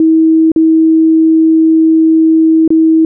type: tone with dropouts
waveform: sine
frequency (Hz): 321.1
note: E4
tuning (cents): -45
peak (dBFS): -4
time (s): 0-3.05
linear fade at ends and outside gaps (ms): 2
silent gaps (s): 0.518-0.561 / 2.678-2.704
effects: none